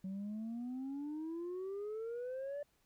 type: exponential sweep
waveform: sine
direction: up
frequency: 186.8 to 587.3 Hz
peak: -37 dBFS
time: 0.04-2.63 s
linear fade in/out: 5 ms
effects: tanh soft clip ceiling -38 dBFS + pink hiss -75 dBFS RMS until 2.85 s